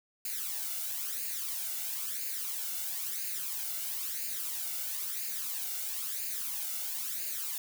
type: noise with flanger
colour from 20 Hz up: blue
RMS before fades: -36 dBFS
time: 0.25-7.58 s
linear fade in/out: 2 ms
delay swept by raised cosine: 0.43 to 1.43 ms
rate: 1 Hz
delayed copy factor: +0.65
effects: none